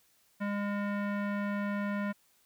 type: tone with low-pass filter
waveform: square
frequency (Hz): 203.3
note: G#3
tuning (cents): -37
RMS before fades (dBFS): -33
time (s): 0.4-2.13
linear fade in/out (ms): 20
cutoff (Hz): 1800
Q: 2.1
effects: white hiss -68 dBFS RMS until 2.45 s